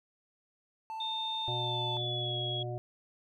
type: tone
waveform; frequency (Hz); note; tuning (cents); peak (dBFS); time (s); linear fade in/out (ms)
triangle; 885; A5; +10; -35; 0.9-1.97; 0
type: tone with pitch glide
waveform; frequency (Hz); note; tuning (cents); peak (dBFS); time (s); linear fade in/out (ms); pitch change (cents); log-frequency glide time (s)
sine; 3628 to 3327; A#7 to G#7; -48 to +2; -34; 1-2.63; 5; -150; 1.48-2.38
type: harmonic tone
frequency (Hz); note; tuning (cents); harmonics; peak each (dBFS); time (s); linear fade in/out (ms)
121.2; B2; -32; 1 / 3 / 5 / 6; -36 / -41 / -43 / -44; 1.48-2.78; 0
effects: none